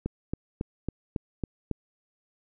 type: click train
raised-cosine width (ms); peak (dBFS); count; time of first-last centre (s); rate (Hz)
3; -16; 7; 0.06-1.713; 3.63
effects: none